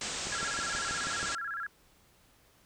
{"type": "low-pass noise", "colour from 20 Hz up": "white", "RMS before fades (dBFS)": -37, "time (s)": [0.01, 1.35], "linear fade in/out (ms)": 2, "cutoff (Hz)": 8400, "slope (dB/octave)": 96}
{"type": "click train", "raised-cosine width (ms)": 2, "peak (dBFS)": -28, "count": 7, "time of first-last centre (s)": [0.27, 1.23], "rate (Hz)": 6.25}
{"type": "tone with vibrato", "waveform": "sine", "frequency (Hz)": 1505, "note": "F#6", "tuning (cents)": 29, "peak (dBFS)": -34, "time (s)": [0.32, 1.67], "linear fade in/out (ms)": 5, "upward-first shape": "square", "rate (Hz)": 16, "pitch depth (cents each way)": 170}
{"effects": ["pink hiss -64 dBFS RMS until 2.65 s"]}